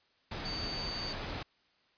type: tone in noise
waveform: sine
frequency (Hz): 4586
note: D8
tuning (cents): -42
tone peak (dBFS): -37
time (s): 0.45-1.13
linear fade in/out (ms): 5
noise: pink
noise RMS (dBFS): -39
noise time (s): 0.31-1.43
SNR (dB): -1
effects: white hiss -70 dBFS RMS until 1.97 s + resampled to 11025 Hz